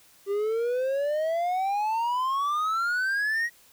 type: exponential sweep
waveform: triangle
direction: up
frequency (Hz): 392 to 1915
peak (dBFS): -22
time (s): 0.26-3.5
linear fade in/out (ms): 50
effects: white hiss -57 dBFS RMS until 3.72 s